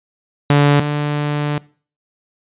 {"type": "tone pair in turn", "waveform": "sawtooth", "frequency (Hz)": [144.4, 147.26], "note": ["D3", "D3"], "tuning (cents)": [-29, 5], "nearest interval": "unison", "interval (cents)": 34, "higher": "second", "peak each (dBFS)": [-5, -13], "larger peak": "first", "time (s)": [[0.5, 0.8], [0.8, 1.58]], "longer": "second", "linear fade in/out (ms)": 2, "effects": ["noise-tail reverb RT60 0.4 s tail -21 dB re dry", "resampled to 8000 Hz"]}